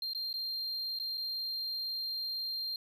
triangle tone with dropouts, 4186 Hz, C8, in tune, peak -33 dBFS, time 0.02-2.76 s, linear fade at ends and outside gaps 2 ms, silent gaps 0.134-0.148 / 0.329-0.339 / 0.988-0.998 / 1.174-1.178 s, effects none

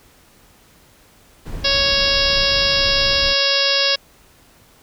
brown noise, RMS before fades -28 dBFS, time 1.45-3.34 s, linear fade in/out 20 ms
harmonic tone, 554.4 Hz, C#5, in tune, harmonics 1 / 2 / 3 / 4 / 5 / 6 / 7 / 8 / 9 / 10, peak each -23 / -29 / -25 / -29 / -23 / -23 / -23 / -24 / -20 / -25 dBFS, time 1.64-3.96 s, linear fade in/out 10 ms
effects pink hiss -51 dBFS RMS until 4.82 s

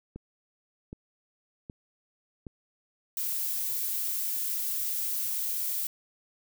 click train, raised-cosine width 3 ms, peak -27 dBFS, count 4, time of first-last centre 0.16-2.468 s, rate 1.3 Hz
violet noise, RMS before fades -31 dBFS, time 3.17-5.87 s, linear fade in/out 2 ms
effects none

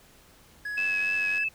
triangle tone, 1679 Hz, G#6, 18 cents sharp, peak -29 dBFS, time 0.65-1.44 s, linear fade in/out 5 ms
sine tone with vibrato, 2590 Hz, E7, 31 cents flat, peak -25 dBFS, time 0.77-1.49 s, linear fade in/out 10 ms, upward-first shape triangle, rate 3.4 Hz, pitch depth 32 cents each way
click train, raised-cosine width 0.2 ms, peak -25 dBFS, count 57, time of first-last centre 0.78-1.38 s, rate 93.4 Hz
effects pink hiss -56 dBFS RMS until 1.54 s

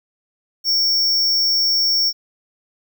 square tone, 5480 Hz, F8, 34 cents flat, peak -15 dBFS, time 0.64-2.13 s, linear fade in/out 50 ms, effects 9-bit

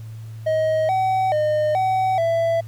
triangle tone with pitch steps, 630 / 758 / 609 / 756 / 665 Hz, D#5 / F#5 / D#5 / F#5 / E5, +21 / +42 / -37 / +37 / +15 cents, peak -15 dBFS, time 0.46-2.61 s, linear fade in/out 10 ms, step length 430 ms, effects added 111 Hz sine -32 dBFS peak until 2.67 s + pink hiss -53 dBFS RMS until 2.67 s

